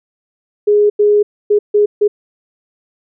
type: tone bursts at uneven times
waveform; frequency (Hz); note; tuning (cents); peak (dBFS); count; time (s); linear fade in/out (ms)
sine; 415.3; G#4; 0; -7; 5; 0.67-0.9 / 0.99-1.23 / 1.5-1.59 / 1.74-1.86 / 2.01-2.08; 10
effects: none